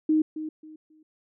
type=tone with echo; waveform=sine; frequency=311.1 Hz; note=D#4; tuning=in tune; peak=-18 dBFS; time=0.09-0.22 s; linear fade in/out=5 ms; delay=270 ms; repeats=3; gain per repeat=-12 dB; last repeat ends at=1.03 s; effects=none